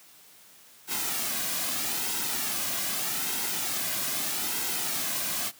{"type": "noise with flanger", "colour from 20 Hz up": "white", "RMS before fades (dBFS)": -30, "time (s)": [0.87, 5.52], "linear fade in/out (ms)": 50, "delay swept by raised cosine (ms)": [1.7, 2.26], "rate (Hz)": 0.8, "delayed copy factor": -0.5, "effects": ["white hiss -54 dBFS RMS until 5.59 s", "high-pass 100 Hz 12 dB/octave"]}